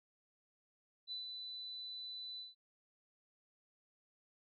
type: tone with ADSR envelope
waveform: sine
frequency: 3992 Hz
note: B7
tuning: 18 cents sharp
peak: -40 dBFS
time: 1.07-2.55 s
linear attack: 47 ms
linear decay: 130 ms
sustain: -4 dB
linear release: 160 ms
effects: none